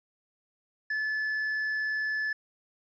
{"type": "tone", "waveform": "triangle", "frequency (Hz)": 1731, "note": "A6", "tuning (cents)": -29, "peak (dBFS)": -26, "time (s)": [0.9, 2.33], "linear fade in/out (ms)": 5, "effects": ["resampled to 16000 Hz", "11-bit"]}